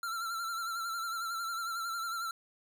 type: tone with vibrato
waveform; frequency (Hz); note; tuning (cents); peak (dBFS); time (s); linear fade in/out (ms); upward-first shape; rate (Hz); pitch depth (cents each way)
square; 1358; F6; -49; -35; 0.03-2.31; 2; sine; 11; 51
effects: none